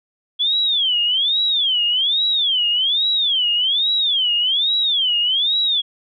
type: tone with vibrato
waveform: sine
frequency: 3326 Hz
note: G#7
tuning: 2 cents sharp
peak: -15 dBFS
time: 0.39-5.82 s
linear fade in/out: 20 ms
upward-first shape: sine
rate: 1.2 Hz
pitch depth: 270 cents each way
effects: none